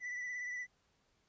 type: tone with vibrato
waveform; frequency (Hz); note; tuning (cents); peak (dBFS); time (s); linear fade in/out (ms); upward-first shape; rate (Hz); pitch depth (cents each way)
triangle; 1975.5; B6; 0; -37; 0-0.67; 50; triangle; 17; 36
effects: pink hiss -75 dBFS RMS until 1.28 s + resampled to 16000 Hz